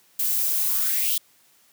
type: noise with high-pass filter sweep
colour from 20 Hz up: violet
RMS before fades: -23 dBFS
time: 0.19-1.18 s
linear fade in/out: 5 ms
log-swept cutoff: 250 to 3400 Hz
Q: 5.2
effects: white hiss -59 dBFS RMS until 1.72 s + high-pass 100 Hz 12 dB/octave